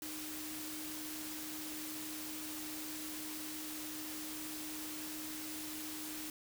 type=tone in noise; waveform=sine; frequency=308.6 Hz; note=D#4; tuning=14 cents flat; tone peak=-46 dBFS; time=0.02-6.3 s; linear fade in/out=2 ms; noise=white; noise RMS=-45 dBFS; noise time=0.02-6.3 s; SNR=-4 dB; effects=none